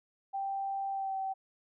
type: tone with pitch glide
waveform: sine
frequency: 784 to 770.1 Hz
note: G5 to G5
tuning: 0 to -31 cents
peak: -32 dBFS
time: 0.33-1.34 s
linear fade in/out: 20 ms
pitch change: -31 cents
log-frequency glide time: 0.91-1.16 s
effects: none